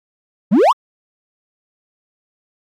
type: exponential sweep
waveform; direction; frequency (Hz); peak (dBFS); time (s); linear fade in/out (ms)
triangle; up; 169.4 to 1244.5; -6; 0.51-0.73; 20
effects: AAC 64 kbps